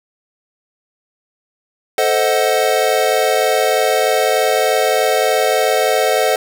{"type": "chord", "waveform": "square", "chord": "A diminished seventh", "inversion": "none", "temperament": "equal with one note detuned", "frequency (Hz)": [440, 523.3, 629.5, 740], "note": ["A4", "C5", "Eb5", "Gb5"], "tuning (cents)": [0, 0, 20, 0], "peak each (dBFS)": -19, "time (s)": [1.98, 6.36], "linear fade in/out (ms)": 2, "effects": []}